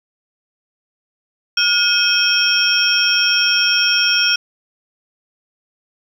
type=tone cluster; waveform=sine; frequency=1432 / 2542 / 3213 / 5390 / 5580 Hz; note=F6 / D#7 / G7 / E8 / F8; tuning=+43 / +36 / +42 / +38 / -2 cents; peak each=-19 dBFS; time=1.57-4.36 s; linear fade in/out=5 ms; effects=7-bit